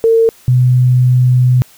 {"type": "tone pair in turn", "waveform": "sine", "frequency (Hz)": [453.8, 125.74], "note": ["A#4", "B2"], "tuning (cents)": [-47, 32], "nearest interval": "octave + minor seventh", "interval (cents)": 2221, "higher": "first", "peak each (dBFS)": -6, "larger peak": "neither", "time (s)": [[0.04, 0.29], [0.48, 1.62]], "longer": "second", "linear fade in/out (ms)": 0, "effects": ["white hiss -44 dBFS RMS until 1.77 s"]}